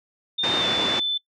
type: tone with pitch glide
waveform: sine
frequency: 3623 to 3518 Hz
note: A7 to A7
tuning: +50 to -1 cents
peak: -21 dBFS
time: 0.38-1.18 s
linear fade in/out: 10 ms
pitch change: -51 cents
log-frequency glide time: 0.59-0.65 s
type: band-pass noise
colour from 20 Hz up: pink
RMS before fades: -27 dBFS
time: 0.43-1 s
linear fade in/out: 10 ms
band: 210 to 4400 Hz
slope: 12 dB/octave
effects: noise-tail reverb RT60 0.1 s tail -22 dB re dry + low-pass 7000 Hz 12 dB/octave